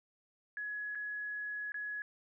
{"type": "tone with dropouts", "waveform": "sine", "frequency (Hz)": 1684, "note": "G#6", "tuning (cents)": 24, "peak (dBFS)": -37, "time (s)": [0.57, 2.02], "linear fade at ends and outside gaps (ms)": 1, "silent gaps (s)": [[0.95, 0.954], [1.72, 1.743]], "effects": []}